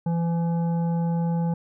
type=tone with frequency modulation; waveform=sine; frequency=168 Hz; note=E3; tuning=33 cents sharp; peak=-21 dBFS; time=0.06-1.54 s; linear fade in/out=5 ms; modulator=675 Hz; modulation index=0.41; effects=none